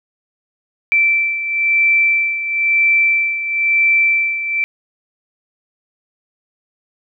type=beating tone pair; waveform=sine; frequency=2335 / 2336 Hz; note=D7 / D7; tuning=-11 / -10 cents; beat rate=1 Hz; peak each=-13 / -19 dBFS; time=0.92-4.64 s; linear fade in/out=0 ms; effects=none